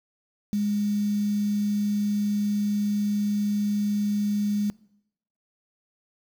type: tone with quantisation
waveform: sine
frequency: 206.2 Hz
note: G#3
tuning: 12 cents flat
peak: -22 dBFS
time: 0.53-4.7 s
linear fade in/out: 0 ms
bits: 7
effects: noise-tail reverb RT60 0.8 s tail -23 dB re dry